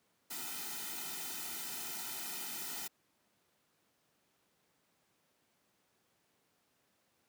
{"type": "noise with comb filter", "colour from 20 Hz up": "white", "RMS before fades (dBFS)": -42, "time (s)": [0.3, 2.88], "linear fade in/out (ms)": 10, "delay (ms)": 1.8, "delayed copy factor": -1, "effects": ["pink hiss -75 dBFS RMS until 7.28 s", "high-pass 150 Hz 12 dB/octave"]}